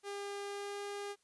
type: tone with pitch glide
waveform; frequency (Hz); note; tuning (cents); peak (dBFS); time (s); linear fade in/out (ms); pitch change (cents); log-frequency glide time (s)
sawtooth; 402.7 to 405.3; G4 to G#4; +47 to -42; -36; 0.03-1.16; 50; +11; 0.45-0.83
effects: white hiss -75 dBFS RMS until 1.23 s + resampled to 24000 Hz